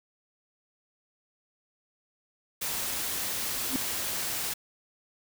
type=noise; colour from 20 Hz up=white; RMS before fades=-32 dBFS; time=2.61-4.54 s; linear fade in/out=10 ms
type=tone with exponential growth; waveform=sine; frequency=262.3 Hz; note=C4; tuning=4 cents sharp; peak=-22 dBFS; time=3.67-3.76 s; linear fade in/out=0 ms; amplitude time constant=19 ms
effects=none